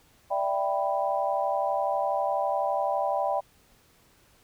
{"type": "chord", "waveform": "sine", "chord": "E minor seventh", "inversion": "third", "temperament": "equal", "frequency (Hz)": [587.3, 659.3, 784, 987.8], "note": ["D5", "E5", "G5", "B5"], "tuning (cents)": [0, 0, 0, 0], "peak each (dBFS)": [-29, -31, -28, -32], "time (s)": [0.3, 3.41], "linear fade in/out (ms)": 20, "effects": ["pink hiss -61 dBFS RMS until 4.43 s"]}